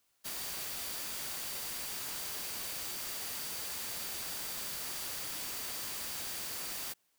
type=tone in noise; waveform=sine; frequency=4650 Hz; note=D8; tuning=18 cents flat; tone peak=-50 dBFS; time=0.24-6.94 s; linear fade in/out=20 ms; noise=white; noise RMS=-40 dBFS; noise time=0.24-6.94 s; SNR=-13 dB; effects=white hiss -75 dBFS RMS until 7.18 s